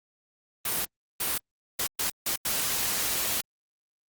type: noise bursts at uneven times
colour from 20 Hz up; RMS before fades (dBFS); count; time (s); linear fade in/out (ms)
white; -28; 6; 0.65-0.85 / 1.2-1.38 / 1.79-1.87 / 1.99-2.1 / 2.26-2.36 / 2.45-3.41; 5
effects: Opus 32 kbps